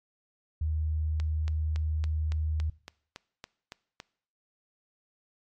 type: tone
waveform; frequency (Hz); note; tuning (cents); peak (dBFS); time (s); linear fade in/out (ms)
sine; 77.78; D#2; 0; -26; 0.61-2.7; 5
type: click train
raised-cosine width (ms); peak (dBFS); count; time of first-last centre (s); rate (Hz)
0.2; -23; 11; 1.2-4.001; 3.57
effects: noise-tail reverb RT60 0.6 s tail -22 dB re dry + MP3 64 kbps